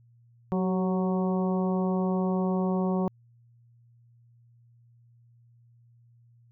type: harmonic tone with a mistuned harmonic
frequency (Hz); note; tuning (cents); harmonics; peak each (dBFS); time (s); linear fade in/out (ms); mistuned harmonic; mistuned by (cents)
185; F#3; 0; 1 / 2 / 3 / 4 / 5 / 6; -25 / -31 / -35 / -37 / -39 / -41; 0.52-3.08; 0; 2; +38
effects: added 118 Hz sine -56 dBFS peak until 6.51 s